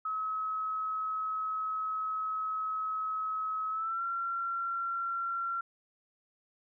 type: tone with pitch glide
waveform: sine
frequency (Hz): 1283 to 1367.2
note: E6 to F6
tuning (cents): -47 to -37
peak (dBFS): -31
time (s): 0.05-5.61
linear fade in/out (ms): 5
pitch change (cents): +110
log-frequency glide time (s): 3.7-4.02
effects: none